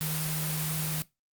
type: tone in noise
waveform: sine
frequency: 155.56 Hz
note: D#3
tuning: in tune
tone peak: -31 dBFS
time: 0.01-1.02 s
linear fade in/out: 0 ms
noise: white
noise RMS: -33 dBFS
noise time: 0.01-1.02 s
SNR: -1 dB
effects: noise-tail reverb RT60 0.2 s tail -20 dB re dry + Opus 32 kbps